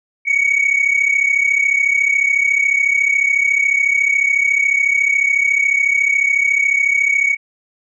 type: tone pair together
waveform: sine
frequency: 2224 / 2258 Hz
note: C#7 / C#7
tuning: +5 / +31 cents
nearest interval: unison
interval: 26 cents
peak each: -13 dBFS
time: 0.25-7.37 s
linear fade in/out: 50 ms
effects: tanh soft clip ceiling -9 dBFS